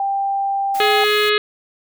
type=tone; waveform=sine; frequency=790 Hz; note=G5; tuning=13 cents sharp; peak=-17 dBFS; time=0-1.04 s; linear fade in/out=2 ms
type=noise; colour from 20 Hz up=white; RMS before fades=-34 dBFS; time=0.74-1.3 s; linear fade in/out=10 ms
type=harmonic tone; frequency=420 Hz; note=G#4; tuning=19 cents sharp; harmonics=1 / 3 / 4 / 5 / 6 / 7 / 8 / 9 / 10; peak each=-17 / -22 / -23 / -24 / -25 / -25 / -26 / -27 / -27 dBFS; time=0.8-1.38 s; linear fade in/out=2 ms
effects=none